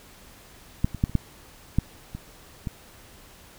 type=clicks; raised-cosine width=5 ms; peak=-8 / -20 / -8 / -26 / -8 / -7 / -21 / -17 dBFS; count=8; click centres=0.845 / 0.947 / 1.039 / 1.096 / 1.153 / 1.786 / 2.15 / 2.672 s; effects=pink hiss -50 dBFS RMS until 3.58 s